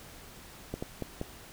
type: clicks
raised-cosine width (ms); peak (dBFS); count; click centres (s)
2; -20; 4; 0.74 / 0.825 / 1.023 / 1.214
effects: pink hiss -50 dBFS RMS until 1.52 s